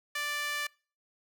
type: tone with high-pass filter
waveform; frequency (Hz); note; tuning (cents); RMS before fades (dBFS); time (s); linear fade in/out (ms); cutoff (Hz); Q
sawtooth; 587.3; D5; 0; -34; 0.15-0.67; 5; 1700; 1.9
effects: noise-tail reverb RT60 0.4 s tail -25 dB re dry